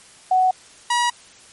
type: tone pair in turn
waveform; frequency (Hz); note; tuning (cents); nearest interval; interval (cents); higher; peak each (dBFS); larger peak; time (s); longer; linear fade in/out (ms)
sine / sawtooth; 744 / 961.9; F#5 / B5; +9 / -46; major third; 445; second; -13; neither; 0.31-0.51 / 0.9-1.1; neither; 5
effects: white hiss -47 dBFS RMS until 1.52 s + MP3 48 kbps